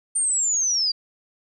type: linear sweep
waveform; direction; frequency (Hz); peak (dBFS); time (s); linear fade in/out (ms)
sine; down; 8950 to 4699; -19; 0.15-0.92; 10
effects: none